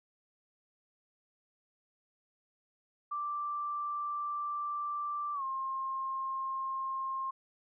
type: tone with pitch glide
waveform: sine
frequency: 1174.7 to 1064.8 Hz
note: D6 to C6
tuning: 0 to +30 cents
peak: -33 dBFS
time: 3.11-7.31 s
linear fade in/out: 10 ms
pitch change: -170 cents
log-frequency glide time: 5.34-5.43 s
effects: none